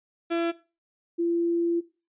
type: tone pair in turn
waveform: 35% pulse / sine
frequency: 337.1 / 340.2 Hz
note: E4 / F4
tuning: +39 / -45 cents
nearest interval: unison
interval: 16 cents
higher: second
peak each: -22 dBFS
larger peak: neither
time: 0.3-0.52 / 1.18-1.81 s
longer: second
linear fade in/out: 20 ms
effects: noise-tail reverb RT60 0.3 s tail -17 dB re dry + resampled to 8000 Hz